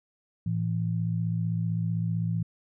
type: tone pair together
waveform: sine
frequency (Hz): 111.6 / 167.21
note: A2 / E3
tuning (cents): +25 / +25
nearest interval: perfect fifth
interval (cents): 700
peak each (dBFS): -28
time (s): 0.46-2.43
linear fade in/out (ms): 5
effects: none